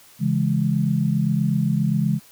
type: chord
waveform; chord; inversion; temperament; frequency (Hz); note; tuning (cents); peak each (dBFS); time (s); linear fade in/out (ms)
sine; C# minor; none; just; 138.59 / 166.31 / 207.9; C#3 / E3 / G#3; 0 / +16 / +2; -22; 0.19-2.2; 50
effects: white hiss -50 dBFS RMS until 2.31 s